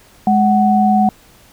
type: tone pair together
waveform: sine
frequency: 209.2 / 745.1 Hz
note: G#3 / F#5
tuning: +13 / +12 cents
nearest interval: octave + minor seventh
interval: 2199 cents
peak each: -12 dBFS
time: 0.27-1.09 s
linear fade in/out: 2 ms
effects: pink hiss -47 dBFS RMS until 1.52 s